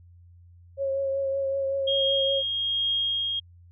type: tone with vibrato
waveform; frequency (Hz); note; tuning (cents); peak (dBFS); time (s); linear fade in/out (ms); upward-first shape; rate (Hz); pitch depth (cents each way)
sine; 545; C#5; -29; -24; 0.77-2.43; 50; triangle; 5.3; 23
type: tone with tremolo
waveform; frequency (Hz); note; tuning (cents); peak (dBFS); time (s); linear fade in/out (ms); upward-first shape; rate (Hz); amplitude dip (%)
sine; 3250; G#7; -38; -22; 1.87-3.4; 10; triangle; 1.2; 35
effects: added 87 Hz sine -49 dBFS peak until 3.71 s